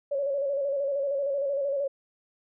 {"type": "tone with vibrato", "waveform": "sine", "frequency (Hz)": 558, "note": "C#5", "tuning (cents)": 11, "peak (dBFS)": -25, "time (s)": [0.11, 1.88], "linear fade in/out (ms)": 10, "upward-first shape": "square", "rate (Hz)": 13, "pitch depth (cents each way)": 44, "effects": []}